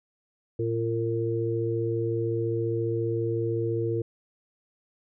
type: harmonic tone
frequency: 114.4 Hz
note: A#2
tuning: 32 cents flat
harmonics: 1 / 3 / 4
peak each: -29 / -29 / -29 dBFS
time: 0.59-4.02 s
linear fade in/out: 5 ms
effects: none